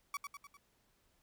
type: tone with echo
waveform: 30% pulse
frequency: 1139 Hz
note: C#6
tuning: 47 cents sharp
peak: -34 dBFS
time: 0.14-0.17 s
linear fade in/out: 2 ms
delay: 100 ms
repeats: 4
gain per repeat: -5 dB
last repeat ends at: 0.57 s
effects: pink hiss -74 dBFS RMS until 1.22 s